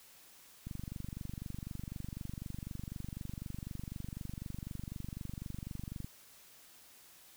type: click train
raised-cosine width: 5 ms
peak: -29 dBFS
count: 130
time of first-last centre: 0.67-6.045 s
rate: 24 Hz
effects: white hiss -59 dBFS RMS until 7.36 s

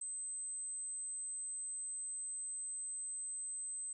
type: tone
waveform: sine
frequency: 8190 Hz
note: C9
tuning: 38 cents flat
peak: -40 dBFS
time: 0.01-3.93 s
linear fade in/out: 5 ms
effects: none

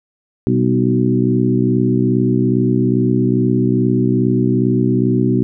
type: harmonic tone with a mistuned harmonic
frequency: 62.4 Hz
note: B1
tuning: 19 cents sharp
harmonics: 2 / 3 / 4 / 5 / 6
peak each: -17 / -19 / -17 / -19 / -20 dBFS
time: 0.47-5.43 s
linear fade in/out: 0 ms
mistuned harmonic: 3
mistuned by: +48 cents
effects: none

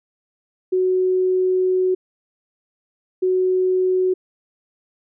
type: tone pair in turn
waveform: sine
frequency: 370.4 / 370.4 Hz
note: F#4 / F#4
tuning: +2 / +2 cents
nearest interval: unison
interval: 0 cents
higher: neither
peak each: -15 dBFS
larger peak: neither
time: 0.72-1.95 / 3.22-4.14 s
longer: first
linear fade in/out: 10 ms
effects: none

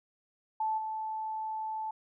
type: tone with level steps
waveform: sine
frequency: 874 Hz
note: A5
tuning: 12 cents flat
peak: -28 / -33 dBFS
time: 0.6-1.91 s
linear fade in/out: 5 ms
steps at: 0.77 s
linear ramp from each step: 20 ms
effects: none

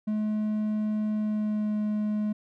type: tone with pitch glide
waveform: triangle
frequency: 213.4 to 211.3 Hz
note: G#3 to G#3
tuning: +47 to +30 cents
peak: -23 dBFS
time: 0.07-2.33 s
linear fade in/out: 10 ms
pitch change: -17 cents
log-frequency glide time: 1.14-1.77 s
effects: none

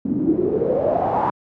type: noise with low-pass filter sweep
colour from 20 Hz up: pink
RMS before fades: -19 dBFS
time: 0.05-1.3 s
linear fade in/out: 2 ms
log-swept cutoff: 240 to 980 Hz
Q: 7.3
effects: high-pass 150 Hz 12 dB/octave

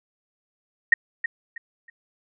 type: tone with echo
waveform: sine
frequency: 1864.7 Hz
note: A#6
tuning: in tune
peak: -10 dBFS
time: 0.92-0.94 s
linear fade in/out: 5 ms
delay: 320 ms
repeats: 3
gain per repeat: -11 dB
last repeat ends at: 1.9 s
effects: none

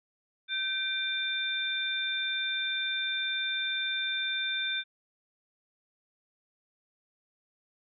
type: tone cluster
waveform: sine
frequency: 1547 / 2365 / 3581 Hz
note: G6 / D7 / A7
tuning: -23 / +12 / +30 cents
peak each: -34 / -36 / -31 dBFS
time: 0.48-4.84 s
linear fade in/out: 50 ms
effects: none

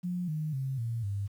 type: tone with pitch steps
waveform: sine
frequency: 178.4 / 154.41 / 133.65 / 115.68 / 100.12 Hz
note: F3 / D#3 / C3 / A#2 / G2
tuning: +37 / -13 / +37 / -13 / +37 cents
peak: -30 dBFS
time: 0.03-1.28 s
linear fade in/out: 20 ms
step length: 250 ms
effects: 10-bit

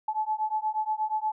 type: beating tone pair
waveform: sine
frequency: 859 / 867.4 Hz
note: A5 / A5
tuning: -42 / -25 cents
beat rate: 8.4 Hz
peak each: -29 dBFS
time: 0.08-1.32 s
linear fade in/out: 5 ms
effects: none

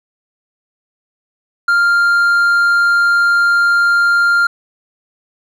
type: tone with hard clipping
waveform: sine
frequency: 1397 Hz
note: F6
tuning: in tune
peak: -10 dBFS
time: 1.68-4.47 s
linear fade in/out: 5 ms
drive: 3 dB
effects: none

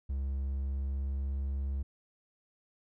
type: tone with pitch glide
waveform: triangle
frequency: 67.9 to 68.49 Hz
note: C#2 to C#2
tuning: -35 to -20 cents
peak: -29 dBFS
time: 0.09-1.83 s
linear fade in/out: 10 ms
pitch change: +15 cents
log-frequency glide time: 0.47-1.37 s
effects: none

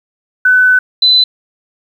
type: tone pair in turn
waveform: sine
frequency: 1504 / 4015 Hz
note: F#6 / B7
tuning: +28 / +28 cents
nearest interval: octave + perfect fourth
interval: 1700 cents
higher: second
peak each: -5 dBFS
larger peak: neither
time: 0.45-0.79 / 1.02-1.24 s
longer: first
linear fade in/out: 5 ms
effects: 7-bit

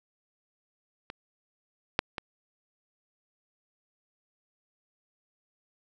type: clicks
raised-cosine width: 0.3 ms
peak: -22 / -6 / -17 dBFS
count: 3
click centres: 1.101 / 1.991 / 2.182 s
effects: none

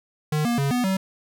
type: tone with pitch steps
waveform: square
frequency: 152.1 / 237.4 / 139.3 / 246.5 / 190.8 Hz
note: D#3 / A#3 / C#3 / B3 / G3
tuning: -39 / +32 / +9 / -3 / -47 cents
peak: -21 dBFS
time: 0.32-0.97 s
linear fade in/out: 5 ms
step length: 130 ms
effects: none

